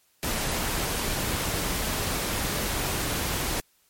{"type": "noise", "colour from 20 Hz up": "pink", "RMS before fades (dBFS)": -28, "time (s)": [0.23, 3.6], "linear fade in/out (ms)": 0, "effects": ["white hiss -65 dBFS RMS until 3.89 s", "MP3 64 kbps"]}